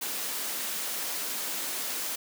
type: high-pass noise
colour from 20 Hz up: white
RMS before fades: -33 dBFS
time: 0.01-2.16 s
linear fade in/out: 10 ms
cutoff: 200 Hz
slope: 24 dB/octave
effects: none

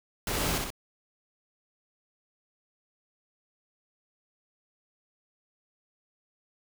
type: noise with echo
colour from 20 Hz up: pink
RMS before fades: -31 dBFS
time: 0.27-0.58 s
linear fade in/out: 2 ms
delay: 62 ms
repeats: 2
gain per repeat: -3 dB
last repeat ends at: 0.704 s
effects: none

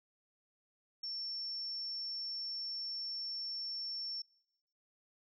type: tone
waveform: sine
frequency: 5430 Hz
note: F8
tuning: 50 cents flat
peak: -38 dBFS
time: 1.03-4.22 s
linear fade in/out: 5 ms
effects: noise-tail reverb RT60 1.0 s tail -26 dB re dry

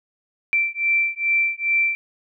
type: beating tone pair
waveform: sine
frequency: 2343 / 2345.4 Hz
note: D7 / D7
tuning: -5 / -3 cents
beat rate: 2.4 Hz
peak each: -21 dBFS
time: 0.53-1.95 s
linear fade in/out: 0 ms
effects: none

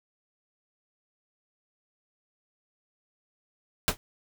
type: noise with exponential decay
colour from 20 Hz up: pink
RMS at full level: -17 dBFS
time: 3.88-3.97 s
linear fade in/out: 0 ms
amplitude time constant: 18 ms
effects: none

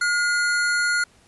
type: tone pair together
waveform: square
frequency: 1430 / 2032 Hz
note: F6 / B6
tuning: +41 / +49 cents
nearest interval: tritone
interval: 608 cents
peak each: -20 / -32 dBFS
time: 0.01-1.04 s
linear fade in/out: 5 ms
effects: pink hiss -56 dBFS RMS until 1.27 s + resampled to 24000 Hz

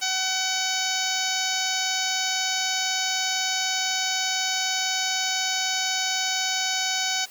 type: harmonic tone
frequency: 754 Hz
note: F#5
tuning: 32 cents sharp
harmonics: 1 / 2 / 3 / 4 / 5 / 6 / 7 / 8 / 9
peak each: -32 / -32 / -32 / -32 / -32 / -32 / -32 / -32 / -32 dBFS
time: 0.01-7.26 s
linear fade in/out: 20 ms
effects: white hiss -47 dBFS RMS until 7.3 s + high-pass 200 Hz 12 dB/octave

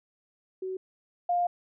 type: tone pair in turn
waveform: sine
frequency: 375.5 / 704.2 Hz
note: F#4 / F5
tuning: +26 / +14 cents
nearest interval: major seventh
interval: 1088 cents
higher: second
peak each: -31 / -23 dBFS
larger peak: second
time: 0.62-0.77 / 1.29-1.47 s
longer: second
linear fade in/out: 5 ms
effects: none

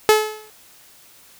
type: tone with exponential decay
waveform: sawtooth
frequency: 430 Hz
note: A4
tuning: 40 cents flat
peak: -4 dBFS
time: 0.09-0.5 s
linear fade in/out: 0 ms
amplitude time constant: 88 ms
effects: white hiss -49 dBFS RMS until 1.39 s

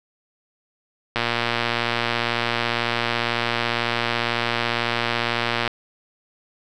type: click train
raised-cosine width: 0.3 ms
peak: -5 dBFS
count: 534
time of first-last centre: 1.16-5.677 s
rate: 118 Hz
effects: none

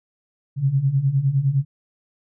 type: beating tone pair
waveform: sine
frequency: 130.81 / 140.61 Hz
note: C3 / C#3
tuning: 0 / +25 cents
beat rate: 9.8 Hz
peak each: -22 / -18 dBFS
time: 0.56-1.65 s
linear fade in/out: 50 ms
effects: none

